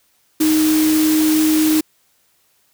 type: tone in noise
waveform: sine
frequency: 311.2 Hz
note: D#4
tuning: in tune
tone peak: -12 dBFS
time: 0.4-1.81 s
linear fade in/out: 10 ms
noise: white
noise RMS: -23 dBFS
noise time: 0.4-1.81 s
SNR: +8 dB
effects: white hiss -60 dBFS RMS until 2.73 s